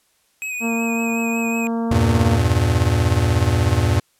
square tone with vibrato, 2517 Hz, D#7, 19 cents sharp, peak -25 dBFS, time 0.42-1.67 s, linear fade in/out 0 ms, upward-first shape sine, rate 5.4 Hz, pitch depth 34 cents each way
harmonic tone, 230 Hz, A#3, 23 cents flat, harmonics 1 / 2 / 3 / 4 / 5 / 6 / 7, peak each -20 / -28 / -31 / -33 / -37 / -44 / -47 dBFS, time 0.6-2.4 s, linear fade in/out 50 ms
square chord, E diminished, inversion none, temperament just, 82.41 / 98.89 / 118.67 Hz, E2 / G2 / Bb2, 0 / +16 / +31 cents, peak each -20 dBFS, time 1.91-4 s, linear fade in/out 5 ms
effects white hiss -62 dBFS RMS until 4.19 s + low-pass 12000 Hz 12 dB/octave

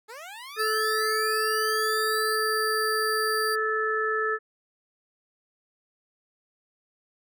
15% pulse linear sweep, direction up, 410.9 to 4266 Hz, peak -33 dBFS, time 0.08-2.37 s, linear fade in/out 20 ms
harmonic tone, 435.8 Hz, A4, 17 cents flat, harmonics 1 / 3 / 4, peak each -28 / -28 / -28 dBFS, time 0.56-4.39 s, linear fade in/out 50 ms
sawtooth tone, 4699 Hz, D8, in tune, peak -28 dBFS, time 0.58-3.56 s, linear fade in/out 20 ms
effects none

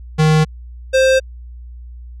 square tone pair in turn, 155.7 / 525.7 Hz, D#3 / C5, +2 / +8 cents, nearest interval octave + major sixth, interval 2106 cents, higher second, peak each -10 dBFS, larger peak neither, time 0.18-0.45 / 0.93-1.2 s, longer neither, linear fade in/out 20 ms, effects added 60 Hz sine -31 dBFS peak until 2.2 s + low-pass 7000 Hz 12 dB/octave

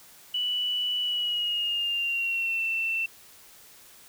sine tone with pitch glide, 2960 to 2683 Hz, F#7 to E7, 0 to +30 cents, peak -25 dBFS, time 0.34-3.06 s, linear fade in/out 5 ms, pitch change -170 cents, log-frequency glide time 1.01-2.64 s, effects white hiss -52 dBFS RMS until 4.08 s

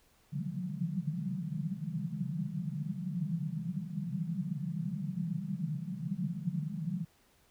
pink band-pass noise, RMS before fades -36 dBFS, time 0.32-7.05 s, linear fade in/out 10 ms, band 140 to 200 Hz, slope 96 dB/octave, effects pink hiss -67 dBFS RMS until 7.5 s

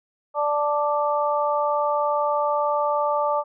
harmonic tone, 293.7 Hz, D4, in tune, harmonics 2 / 3 / 4, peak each -23 / -24 / -25 dBFS, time 0.34-3.44 s, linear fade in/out 50 ms, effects none

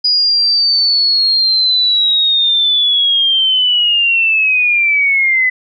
sine linear sweep, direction down, 4927 to 2003 Hz, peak -9 dBFS, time 0.04-5.5 s, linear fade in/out 10 ms, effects none

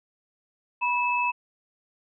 sine tone pair together, 977.3 / 2609 Hz, B5 / E7, -18 / -18 cents, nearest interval octave + perfect fourth, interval 1700 cents, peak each -24 / -26 dBFS, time 0.81-1.32 s, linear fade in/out 20 ms, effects none

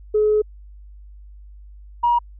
sine tone pair in turn, 425 / 954.1 Hz, G#4 / A#5, +40 / +40 cents, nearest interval octave + major second, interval 1400 cents, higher second, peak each -13 dBFS, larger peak neither, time 0.14-0.42 / 2.03-2.19 s, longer first, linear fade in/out 10 ms, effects tanh soft clip ceiling -9 dBFS + added 50 Hz sine -39 dBFS peak until 2.39 s

